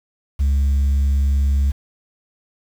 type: tone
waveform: sine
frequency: 69.3 Hz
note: C#2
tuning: in tune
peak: -11 dBFS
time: 0.39-1.72 s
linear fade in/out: 20 ms
effects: tanh soft clip ceiling -13 dBFS + 7-bit